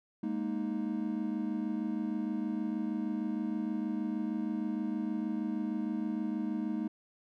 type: chord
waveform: triangle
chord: Ab suspended second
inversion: none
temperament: equal with one note detuned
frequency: 206.7 / 233.1 / 311.1 Hz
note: Ab3 / Bb3 / Eb4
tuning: -8 / 0 / 0 cents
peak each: -34 dBFS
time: 0.23-6.88 s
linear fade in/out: 5 ms
effects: none